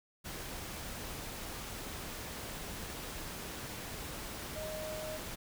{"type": "tone in noise", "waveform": "sine", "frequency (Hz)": 622.3, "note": "D#5", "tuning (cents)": 0, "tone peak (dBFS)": -40, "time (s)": [4.55, 5.18], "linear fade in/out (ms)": 20, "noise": "pink", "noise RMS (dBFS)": -43, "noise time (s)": [0.24, 5.36], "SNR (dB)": 0, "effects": []}